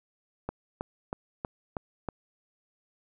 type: click train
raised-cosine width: 1 ms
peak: -18 dBFS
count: 6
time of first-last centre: 0.49-2.087 s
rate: 3.13 Hz
effects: none